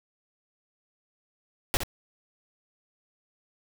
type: noise with echo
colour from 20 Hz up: pink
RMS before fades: -24 dBFS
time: 1.74-1.77 s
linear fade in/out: 0 ms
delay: 64 ms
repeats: 1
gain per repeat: -8 dB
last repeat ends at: 1.834 s
effects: none